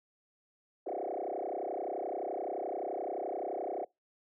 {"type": "tone with frequency modulation", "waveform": "sine", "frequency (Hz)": 551, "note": "C#5", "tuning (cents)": -11, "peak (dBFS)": -33, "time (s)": [0.86, 3.85], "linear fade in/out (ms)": 10, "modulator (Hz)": 31.6, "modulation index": 6.7, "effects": ["noise-tail reverb RT60 0.2 s tail -24 dB re dry", "tanh soft clip ceiling -29 dBFS"]}